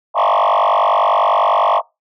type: tone with frequency modulation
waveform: sine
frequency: 880 Hz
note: A5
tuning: in tune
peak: -8 dBFS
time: 0.14-1.82 s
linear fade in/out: 50 ms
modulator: 50 Hz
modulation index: 5.4
effects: noise-tail reverb RT60 0.2 s tail -20 dB re dry + tanh soft clip ceiling -10 dBFS